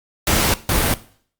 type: noise bursts at uneven times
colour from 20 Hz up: pink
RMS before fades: -17 dBFS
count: 2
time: 0.27-0.54 / 0.69-0.94 s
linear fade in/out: 2 ms
effects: noise-tail reverb RT60 0.5 s tail -17 dB re dry + Opus 48 kbps